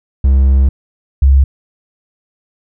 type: tone pair in turn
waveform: triangle / sine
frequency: 67 / 67.86 Hz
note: C2 / C#2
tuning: +42 / -36 cents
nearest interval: unison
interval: 22 cents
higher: second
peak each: -4 dBFS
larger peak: neither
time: 0.24-0.69 / 1.22-1.44 s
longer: first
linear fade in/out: 5 ms
effects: none